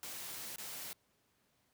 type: noise with dropouts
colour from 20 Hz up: white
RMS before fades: -45 dBFS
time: 0.03-0.93 s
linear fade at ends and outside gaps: 0 ms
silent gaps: 0.56-0.583 s
effects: pink hiss -75 dBFS RMS until 1.73 s + high-pass 80 Hz 12 dB/octave